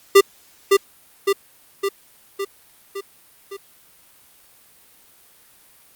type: tone with echo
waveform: square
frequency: 395.7 Hz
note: G4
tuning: 16 cents sharp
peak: -7 dBFS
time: 0.15-0.21 s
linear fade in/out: 10 ms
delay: 560 ms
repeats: 6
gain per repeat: -4 dB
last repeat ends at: 3.57 s
effects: white hiss -52 dBFS RMS until 5.95 s + Opus 48 kbps